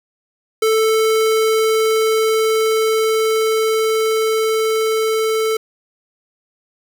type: tone with level ramp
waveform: square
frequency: 440.7 Hz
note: A4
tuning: 3 cents sharp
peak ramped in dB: -13 to -16 dBFS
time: 0.62-5.57 s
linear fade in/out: 5 ms
effects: none